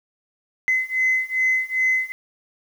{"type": "beating tone pair", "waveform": "sine", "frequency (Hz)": [2040, 2042.5], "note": ["C7", "C7"], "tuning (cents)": [-44, -42], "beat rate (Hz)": 2.5, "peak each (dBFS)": [-21, -20], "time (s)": [0.68, 2.12], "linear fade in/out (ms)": 0, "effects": ["tanh soft clip ceiling -12 dBFS", "8-bit"]}